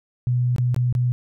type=tone with dropouts; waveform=sine; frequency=123.47 Hz; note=B2; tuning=in tune; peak=-17 dBFS; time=0.27-1.12 s; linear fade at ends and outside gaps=0 ms; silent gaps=0.562-0.583 / 0.745-0.763 / 0.926-0.951 s; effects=none